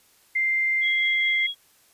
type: tone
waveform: sine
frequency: 2093 Hz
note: C7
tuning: in tune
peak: -20 dBFS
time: 0.35-1.47 s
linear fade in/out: 10 ms
type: tone with tremolo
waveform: sine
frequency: 3313 Hz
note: G#7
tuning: 5 cents flat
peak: -26 dBFS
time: 0.81-1.55 s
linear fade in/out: 50 ms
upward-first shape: triangle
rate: 4.8 Hz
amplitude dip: 45%
effects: white hiss -59 dBFS RMS until 1.93 s + resampled to 32000 Hz